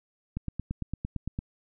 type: click train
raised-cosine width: 5 ms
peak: -19 dBFS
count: 10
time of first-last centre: 0.37-1.389 s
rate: 8.83 Hz
effects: none